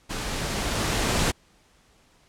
pink noise with level ramp, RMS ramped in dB -31 to -22 dBFS, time 0.09-1.32 s, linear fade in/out 20 ms, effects pink hiss -60 dBFS RMS until 2.28 s + low-pass 9000 Hz 12 dB/octave

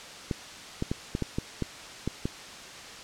clicks, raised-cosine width 3 ms, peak -15 dBFS, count 9, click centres 0.312 / 0.824 / 0.915 / 1.151 / 1.223 / 1.385 / 1.623 / 2.076 / 2.255 s, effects white hiss -43 dBFS RMS until 3.03 s + low-pass 6000 Hz 12 dB/octave

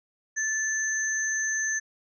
sine tone pair together, 1748 / 6223 Hz, A6 / G8, -12 / -14 cents, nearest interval octave + minor seventh, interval 2198 cents, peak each -27 / -29 dBFS, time 0.36-1.8 s, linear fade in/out 20 ms, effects none

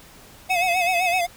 square tone with vibrato, 716 Hz, F5, 43 cents sharp, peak -21 dBFS, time 0.49-1.27 s, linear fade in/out 20 ms, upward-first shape sine, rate 7.8 Hz, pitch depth 84 cents each way
sine tone with tremolo, 2570 Hz, E7, 45 cents flat, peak -21 dBFS, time 0.5-1.21 s, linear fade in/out 5 ms, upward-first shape square, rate 11 Hz, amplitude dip 35%
effects pink hiss -47 dBFS RMS until 1.36 s

